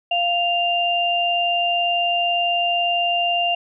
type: tone pair together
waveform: sine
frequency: 698 / 2792 Hz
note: F5 / F7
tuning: -1 / -1 cents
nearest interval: 2 octaves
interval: 2400 cents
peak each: -20 dBFS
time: 0.11-3.55 s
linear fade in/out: 5 ms
effects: none